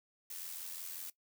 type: noise with amplitude modulation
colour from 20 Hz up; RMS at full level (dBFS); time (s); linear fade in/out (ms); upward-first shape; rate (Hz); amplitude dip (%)
blue; -42; 0.3-1.1; 5; sine; 85.6; 55
effects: noise-tail reverb RT60 0.1 s tail -18 dB re dry